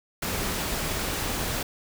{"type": "noise", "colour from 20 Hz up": "pink", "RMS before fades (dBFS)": -29, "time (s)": [0.22, 1.63], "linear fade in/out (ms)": 5, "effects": []}